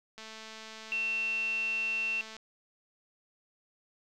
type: click train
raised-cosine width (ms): 0.2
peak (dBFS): -29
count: 482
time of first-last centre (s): 0.18-2.366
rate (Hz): 220
type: tone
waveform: sine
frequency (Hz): 2700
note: E7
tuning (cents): +41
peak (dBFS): -29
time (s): 0.92-2.21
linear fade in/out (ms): 0
effects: none